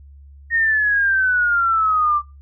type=exponential sweep; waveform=sine; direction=down; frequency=1862 to 1171 Hz; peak=-14 dBFS; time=0.5-2.22 s; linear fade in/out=50 ms; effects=noise-tail reverb RT60 0.3 s tail -25 dB re dry + added 70 Hz sine -40 dBFS peak until 2.41 s